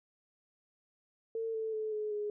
sine tone with pitch steps, 451.2 / 442.4 / 433.8 / 425.4 / 417.1 Hz, A4 / A4 / A4 / G#4 / G#4, +44 / +9 / -25 / +42 / +7 cents, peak -33 dBFS, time 1.35-2.3 s, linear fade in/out 2 ms, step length 190 ms, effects none

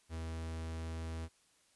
45% pulse tone, 81.2 Hz, E2, 26 cents flat, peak -39 dBFS, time 0.09-1.29 s, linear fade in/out 50 ms, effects white hiss -70 dBFS RMS until 1.75 s + resampled to 24000 Hz

